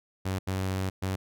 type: tone bursts at uneven times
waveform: sawtooth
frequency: 94.7 Hz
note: F#2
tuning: 41 cents sharp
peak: -24 dBFS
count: 3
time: 0.25-0.39 / 0.47-0.9 / 1.02-1.16 s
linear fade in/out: 10 ms
effects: none